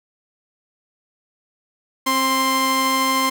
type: tone pair together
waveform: sawtooth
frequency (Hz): 265.5 / 1049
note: C4 / C6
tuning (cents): +25 / +4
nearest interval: 2 octaves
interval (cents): 2379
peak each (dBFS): -19 / -14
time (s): 2.06-3.3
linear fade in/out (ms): 10
effects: none